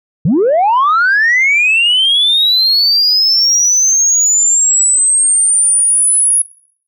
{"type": "linear sweep", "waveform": "sine", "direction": "up", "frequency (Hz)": [130.81, 10520], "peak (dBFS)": -6, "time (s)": [0.25, 6.42], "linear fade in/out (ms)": 5, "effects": ["noise-tail reverb RT60 0.6 s tail -23 dB re dry", "tanh soft clip ceiling -5 dBFS"]}